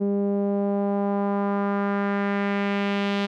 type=tone with low-pass filter sweep; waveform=sawtooth; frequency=200.7 Hz; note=G3; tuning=41 cents sharp; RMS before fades=-24 dBFS; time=0-3.27 s; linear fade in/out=20 ms; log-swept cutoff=410 to 3500 Hz; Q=1.7; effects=none